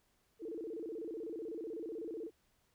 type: tone with vibrato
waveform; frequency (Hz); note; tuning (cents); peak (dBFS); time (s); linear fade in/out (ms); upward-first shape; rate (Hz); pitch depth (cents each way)
sine; 385.3; G4; -30; -40; 0.39-2.31; 50; square; 16; 260
effects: pink hiss -75 dBFS RMS until 2.74 s